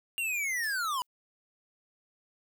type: linear sweep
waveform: square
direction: down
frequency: 2814 to 960 Hz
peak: -30 dBFS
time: 0.18-1.02 s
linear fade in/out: 0 ms
type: noise with exponential decay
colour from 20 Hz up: blue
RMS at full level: -44 dBFS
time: 0.63-1.07 s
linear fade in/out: 5 ms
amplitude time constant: 94 ms
effects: none